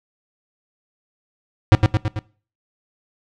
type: tone with echo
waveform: square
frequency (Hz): 106.8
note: G#2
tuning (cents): +49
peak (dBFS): -7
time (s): 1.72-1.75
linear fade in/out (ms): 0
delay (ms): 110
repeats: 4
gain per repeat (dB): -4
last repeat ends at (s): 2.19
effects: noise-tail reverb RT60 0.4 s tail -21 dB re dry + low-pass 4000 Hz 12 dB/octave